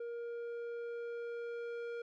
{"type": "tone with low-pass filter sweep", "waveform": "square", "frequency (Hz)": 470.7, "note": "A#4", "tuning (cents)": 17, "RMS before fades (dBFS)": -42, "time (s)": [0, 2.02], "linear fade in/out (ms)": 5, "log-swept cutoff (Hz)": [950, 2000], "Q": 0.73, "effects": []}